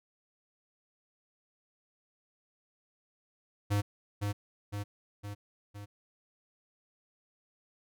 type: tone with echo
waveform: square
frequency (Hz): 102.3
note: G#2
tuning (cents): -26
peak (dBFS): -27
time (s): 3.7-3.82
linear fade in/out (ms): 20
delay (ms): 510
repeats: 4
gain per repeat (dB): -4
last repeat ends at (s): 5.86
effects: none